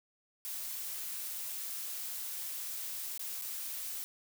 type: noise with dropouts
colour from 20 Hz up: blue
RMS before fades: -40 dBFS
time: 0.45-4.04 s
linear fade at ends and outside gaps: 0 ms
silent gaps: 3.177-3.194 / 3.414-3.421 s
effects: none